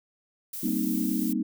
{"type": "noise", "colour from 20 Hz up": "violet", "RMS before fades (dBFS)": -36, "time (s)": [0.53, 1.33], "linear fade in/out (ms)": 5}
{"type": "chord", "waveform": "sine", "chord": "C minor seventh", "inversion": "second", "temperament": "equal", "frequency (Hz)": [196, 233.1, 261.6, 311.1], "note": ["G3", "Bb3", "C4", "Eb4"], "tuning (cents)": [0, 0, 0, 0], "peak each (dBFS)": [-31, -29, -31, -30], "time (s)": [0.63, 1.43], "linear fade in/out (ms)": 5}
{"type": "clicks", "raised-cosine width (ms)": 2, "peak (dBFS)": -36, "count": 2, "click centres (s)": [0.679, 0.686]}
{"effects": []}